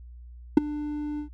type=tone with ADSR envelope; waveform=triangle; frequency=296.9 Hz; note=D4; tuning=19 cents sharp; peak=-6 dBFS; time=0.57-1.29 s; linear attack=4 ms; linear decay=13 ms; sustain=-21 dB; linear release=100 ms; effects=added 60 Hz sine -42 dBFS peak until 1.33 s